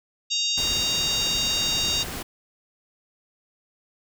harmonic tone, 932.3 Hz, A#5, in tune, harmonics 3 / 4 / 5 / 6 / 7 / 8, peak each -30 / -25 / -29 / -33 / -32 / -36 dBFS, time 0.3-2.04 s, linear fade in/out 20 ms
pink noise, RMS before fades -33 dBFS, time 0.57-2.23 s, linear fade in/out 10 ms
effects none

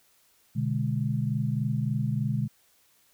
sine chord, G# diminished, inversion first, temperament equal, 123.47 / 146.83 / 207.7 Hz, B2 / D3 / G#3, 0 / 0 / 0 cents, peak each -28 / -29 / -31 dBFS, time 0.55-2.48 s, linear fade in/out 20 ms, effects white hiss -64 dBFS RMS until 3.13 s

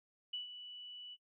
sine tone with ADSR envelope, 2960 Hz, F#7, in tune, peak -37 dBFS, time 0.33-1.17 s, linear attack 7 ms, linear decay 130 ms, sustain -10 dB, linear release 40 ms, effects noise-tail reverb RT60 0.1 s tail -20 dB re dry

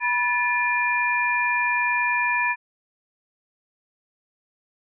sine tone cluster, 974 / 1745 / 2403 Hz, B5 / A6 / D7, -24 / -15 / +39 cents, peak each -24 dBFS, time 0-2.56 s, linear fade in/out 50 ms, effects none

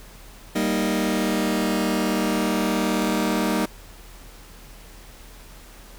sawtooth chord, Eb major, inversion first, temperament just, 194.45 / 233.3 / 311.1 Hz, G3 / Bb3 / Eb4, -14 / +2 / 0 cents, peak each -21 dBFS, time 0.55-3.66 s, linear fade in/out 10 ms, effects added 40 Hz sine -44 dBFS peak until 5.98 s + pink hiss -47 dBFS RMS until 5.98 s

